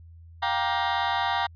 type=chord; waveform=sawtooth; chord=G minor seventh; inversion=third; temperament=just; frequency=705.6 / 784 / 940.8 / 1176 Hz; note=F5 / G5 / Bb5 / D6; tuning=+18 / 0 / +16 / +2 cents; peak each=-27 / -24 / -23 / -28 dBFS; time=0.42-1.47 s; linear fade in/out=10 ms; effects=added 83 Hz sine -45 dBFS peak until 1.55 s + resampled to 11025 Hz